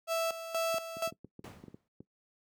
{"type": "tone with tremolo", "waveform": "35% pulse", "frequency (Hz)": 659.3, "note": "E5", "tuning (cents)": 0, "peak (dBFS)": -27, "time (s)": [0.07, 1.11], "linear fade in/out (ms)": 50, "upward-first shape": "square", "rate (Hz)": 2.1, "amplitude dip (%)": 70}
{"type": "clicks", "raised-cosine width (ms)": 3, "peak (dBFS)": -32, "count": 11, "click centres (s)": [0.743, 0.969, 1.075, 1.124, 1.246, 1.393, 1.446, 1.639, 1.682, 1.744, 2.005]}
{"type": "noise with exponential decay", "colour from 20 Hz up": "brown", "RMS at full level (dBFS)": -35, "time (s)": [1.44, 1.88], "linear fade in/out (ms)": 2, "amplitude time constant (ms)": 94}
{"effects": ["noise-tail reverb RT60 0.1 s tail -18 dB re dry", "high-pass 150 Hz 12 dB/octave"]}